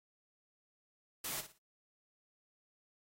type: noise with echo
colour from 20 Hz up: white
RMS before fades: -40 dBFS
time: 1.24-1.41 s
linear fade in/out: 5 ms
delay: 57 ms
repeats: 3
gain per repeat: -11 dB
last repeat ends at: 1.581 s
effects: AAC 48 kbps